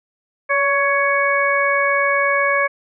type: harmonic tone with a mistuned harmonic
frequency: 557 Hz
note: C#5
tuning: 8 cents sharp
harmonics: 1 / 2 / 3 / 4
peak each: -20 / -20 / -20 / -20 dBFS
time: 0.49-2.68 s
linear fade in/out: 20 ms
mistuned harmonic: 1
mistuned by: +27 cents
effects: none